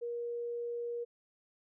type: tone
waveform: sine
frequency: 474.5 Hz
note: A#4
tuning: 31 cents sharp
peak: -35 dBFS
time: 0.01-1.05 s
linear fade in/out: 20 ms
effects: none